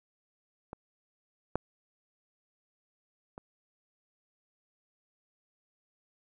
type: clicks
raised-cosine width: 1 ms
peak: -26 / -14 / -29 dBFS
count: 3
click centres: 0.731 / 1.556 / 3.379 s
effects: none